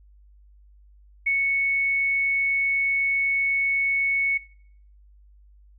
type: tone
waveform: sine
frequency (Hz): 2213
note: C#7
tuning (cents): -3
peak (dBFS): -19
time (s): 1.26-4.38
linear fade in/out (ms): 10
effects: noise-tail reverb RT60 0.6 s tail -21 dB re dry + added 50 Hz sine -50 dBFS peak until 5.78 s